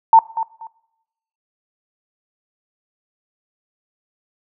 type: tone with echo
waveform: sine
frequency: 900 Hz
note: A5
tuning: 39 cents sharp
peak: -4 dBFS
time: 0.13-0.19 s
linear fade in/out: 2 ms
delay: 240 ms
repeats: 2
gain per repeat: -13 dB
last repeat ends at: 0.67 s
effects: noise-tail reverb RT60 0.9 s tail -21 dB re dry

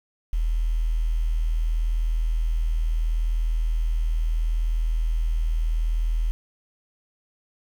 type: tone with quantisation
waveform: sine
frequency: 40.37 Hz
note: E1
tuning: 35 cents flat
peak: -20 dBFS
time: 0.33-6.31 s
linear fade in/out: 0 ms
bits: 8
effects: none

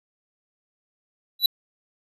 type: tone with exponential growth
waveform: square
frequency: 3951 Hz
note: B7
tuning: in tune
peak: -11 dBFS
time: 1.39-1.46 s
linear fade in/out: 5 ms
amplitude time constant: 15 ms
effects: resampled to 32000 Hz

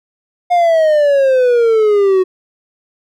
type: exponential sweep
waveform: triangle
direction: down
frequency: 717 to 368.2 Hz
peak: -6 dBFS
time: 0.5-2.24 s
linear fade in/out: 20 ms
effects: none

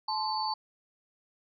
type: tone cluster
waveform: sine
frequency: 869 / 1044 / 4505 Hz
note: A5 / C6 / C#8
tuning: -22 / -4 / +27 cents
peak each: -31 / -36 / -34 dBFS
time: 0.08-0.54 s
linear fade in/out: 5 ms
effects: none

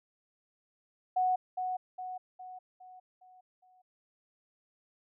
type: tone with echo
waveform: sine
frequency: 738 Hz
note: F#5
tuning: 5 cents flat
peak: -25 dBFS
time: 1.16-1.36 s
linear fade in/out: 10 ms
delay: 410 ms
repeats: 6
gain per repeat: -6 dB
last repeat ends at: 3.82 s
effects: none

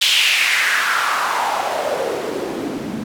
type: noise with band-pass filter sweep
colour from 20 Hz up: white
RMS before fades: -19 dBFS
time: 0.01-3.04 s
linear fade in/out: 10 ms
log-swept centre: 3300 to 210 Hz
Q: 3.3
effects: none

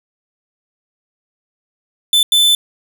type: tone bursts at uneven times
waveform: 45% pulse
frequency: 3520 Hz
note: A7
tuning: in tune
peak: -9 dBFS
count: 2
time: 2.13-2.23 / 2.32-2.55 s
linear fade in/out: 2 ms
effects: none

